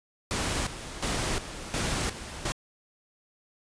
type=noise with tremolo; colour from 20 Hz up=pink; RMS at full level=-29 dBFS; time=0.31-2.52 s; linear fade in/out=0 ms; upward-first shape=square; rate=1.4 Hz; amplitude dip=70%; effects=resampled to 22050 Hz